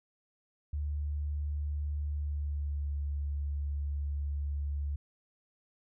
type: tone with pitch glide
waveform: sine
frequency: 73.5 to 71.86 Hz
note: D2 to D2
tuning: +2 to -37 cents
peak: -31 dBFS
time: 0.73-4.96 s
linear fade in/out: 5 ms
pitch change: -39 cents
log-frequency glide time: 2.16-2.93 s
effects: none